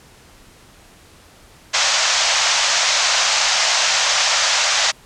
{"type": "band-pass noise", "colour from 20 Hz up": "white", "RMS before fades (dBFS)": -17, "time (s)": [1.73, 4.92], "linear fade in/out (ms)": 20, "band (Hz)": [570, 6900], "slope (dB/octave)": 48, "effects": ["pink hiss -47 dBFS RMS until 5.05 s", "low-pass 11000 Hz 12 dB/octave"]}